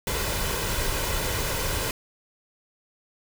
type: noise with comb filter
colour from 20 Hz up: pink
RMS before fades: -27 dBFS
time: 0.07-1.91 s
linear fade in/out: 2 ms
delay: 2 ms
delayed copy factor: +0.5
effects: none